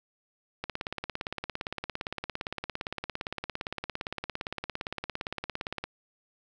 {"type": "click train", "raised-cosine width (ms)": 0.3, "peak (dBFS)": -17, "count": 92, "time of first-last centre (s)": [0.64, 5.84], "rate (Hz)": 17.5, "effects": []}